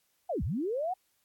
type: linear two-way sweep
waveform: sine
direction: down then up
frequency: 769 to 52.5 to 769 Hz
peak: -29 dBFS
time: 0.29-0.94 s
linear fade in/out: 10 ms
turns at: 0.43 s
effects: white hiss -73 dBFS RMS until 1.24 s + AAC 64 kbps